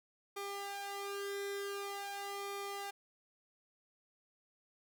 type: tone with flanger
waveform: sawtooth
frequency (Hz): 400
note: G4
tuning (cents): +35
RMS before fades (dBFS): -42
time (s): 0.36-2.91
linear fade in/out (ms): 10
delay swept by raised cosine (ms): 0.87 to 1.97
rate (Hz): 0.46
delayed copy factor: +0.8
effects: none